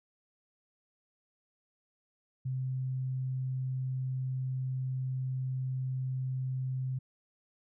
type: tone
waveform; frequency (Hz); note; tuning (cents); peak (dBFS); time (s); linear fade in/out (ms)
sine; 130; C3; -11; -31; 2.45-6.99; 10
effects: none